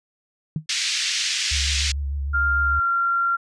sine tone with exponential decay, 155.8 Hz, D#3, 3 cents sharp, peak -18 dBFS, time 0.56-0.66 s, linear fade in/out 2 ms, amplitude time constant 20 ms
white band-pass noise, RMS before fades -24 dBFS, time 0.69-1.92 s, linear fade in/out 5 ms, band 2000 to 6100 Hz, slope 24 dB/octave
sine tone with vibrato, 70.4 Hz, C#2, 27 cents sharp, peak -23 dBFS, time 1.51-2.8 s, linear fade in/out 10 ms, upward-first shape sine, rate 6.6 Hz, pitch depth 41 cents each way
sine tone with pitch glide, 1396.9 to 1377.7 Hz, F6 to F6, 0 to -24 cents, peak -18 dBFS, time 2.33-3.37 s, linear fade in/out 20 ms, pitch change -24 cents, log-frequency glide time 2.6-2.82 s
effects resampled to 22050 Hz

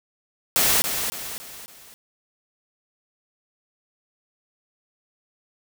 white noise with echo, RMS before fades -19 dBFS, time 0.56-0.82 s, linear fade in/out 0 ms, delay 280 ms, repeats 4, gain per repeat -7 dB, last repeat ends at 1.94 s, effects none

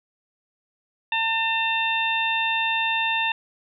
harmonic tone, 900 Hz, A5, 39 cents sharp, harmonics 1 / 2 / 3 / 4, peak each -26 / -28 / -24 / -29 dBFS, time 1.12-3.32 s, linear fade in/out 2 ms, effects none

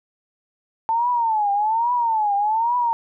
sine tone with vibrato, 887 Hz, A5, 14 cents sharp, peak -17 dBFS, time 0.89-2.93 s, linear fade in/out 0 ms, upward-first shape triangle, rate 1.2 Hz, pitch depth 190 cents each way, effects none

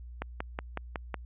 click train, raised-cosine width 0.5 ms, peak -18 dBFS, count 6, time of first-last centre 0.22-1.143 s, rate 5.42 Hz, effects added 60 Hz sine -42 dBFS peak until 1.25 s + resampled to 8000 Hz

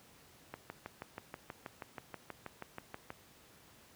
click train, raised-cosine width 0.5 ms, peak -27 dBFS, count 17, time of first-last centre 0.54-3.104 s, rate 6.24 Hz, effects pink hiss -61 dBFS RMS until 3.95 s + high-pass 80 Hz 12 dB/octave

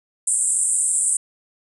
pink band-pass noise, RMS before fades -20 dBFS, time 0.27-1.17 s, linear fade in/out 5 ms, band 7800 to 9500 Hz, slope 96 dB/octave, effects none

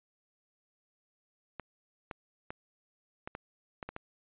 clicks, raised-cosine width 0.5 ms, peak -24 dBFS, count 8, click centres 1.597 / 2.112 / 2.505 / 3.275 / 3.351 / 3.828 / 3.89 / 3.964 s, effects resampled to 8000 Hz

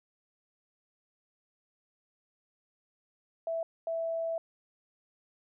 sine tone bursts at uneven times, 659.3 Hz, E5, in tune, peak -30 dBFS, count 2, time 3.47-3.63 / 3.87-4.38 s, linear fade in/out 2 ms, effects none

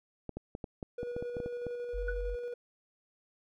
clicks, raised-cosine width 2 ms, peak -25 dBFS, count 12, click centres 0.293 / 0.37 / 0.551 / 0.642 / 0.828 / 1.031 / 1.165 / 1.225 / 1.368 / 1.402 / 1.461 / 1.667 s
triangle tone with tremolo, 483.9 Hz, B4, 35 cents flat, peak -33 dBFS, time 0.98-2.54 s, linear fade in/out 5 ms, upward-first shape square, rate 11 Hz, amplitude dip 25%
sine tone, 47 Hz, F#1, 28 cents sharp, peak -34 dBFS, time 1.93-2.36 s, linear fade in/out 20 ms
sine tone with exponential decay, 1480 Hz, F#6, in tune, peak -32 dBFS, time 2.08-2.2 s, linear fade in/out 5 ms, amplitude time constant 24 ms
effects none

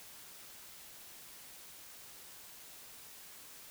silence, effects white hiss -53 dBFS RMS until 3.7 s

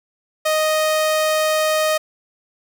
sawtooth tone, 622.3 Hz, D#5, in tune, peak -12 dBFS, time 0.45-1.98 s, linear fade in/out 10 ms, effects none

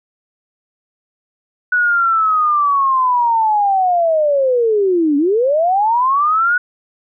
sine linear two-way sweep, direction down then up, 1480 to 277.6 to 1480 Hz, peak -11 dBFS, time 1.72-6.58 s, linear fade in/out 5 ms, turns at 5.17 s, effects none

